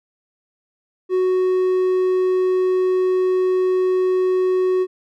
triangle tone, 370 Hz, F#4, in tune, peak -13 dBFS, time 1.09-4.87 s, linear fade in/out 50 ms, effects none

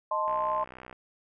sine chord, A diminished, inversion second, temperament equal, 622.3 / 880 / 1046.5 Hz, Eb5 / A5 / C6, 0 / 0 / 0 cents, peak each -32 / -32 / -28 dBFS, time 0.11-0.64 s, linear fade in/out 5 ms
click train, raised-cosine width 0.5 ms, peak -29 dBFS, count 42, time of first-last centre 0.28-0.928 s, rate 63.3 Hz
effects none

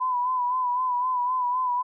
sine tone with vibrato, 999 Hz, B5, 20 cents sharp, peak -22 dBFS, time 0-1.83 s, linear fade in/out 20 ms, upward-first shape sine, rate 3.9 Hz, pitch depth 46 cents each way, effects none

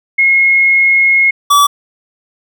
sine / square tone pair in turn, 2161 / 1150.4 Hz, C#7 / D6, -45 / -36 cents, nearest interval major seventh, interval 1091 cents, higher first, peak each -6 dBFS, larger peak neither, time 0.18-1.31 / 1.5-1.67 s, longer first, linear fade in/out 10 ms, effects none

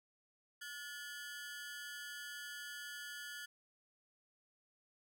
sawtooth ring-modulated tone, 1582 Hz, G6, 15 cents sharp, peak -39 dBFS, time 0.61-3.46 s, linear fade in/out 10 ms, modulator 144 Hz, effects none

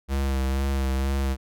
square tone with vibrato, 67.3 Hz, C2, 49 cents sharp, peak -23 dBFS, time 0.08-1.37 s, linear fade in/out 50 ms, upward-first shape sine, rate 2.1 Hz, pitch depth 31 cents each way, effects none

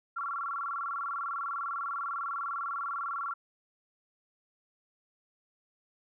sine tone with vibrato, 1244.5 Hz, D#6, in tune, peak -32 dBFS, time 0.16-3.34 s, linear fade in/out 10 ms, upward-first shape square, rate 20 Hz, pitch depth 170 cents each way, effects none

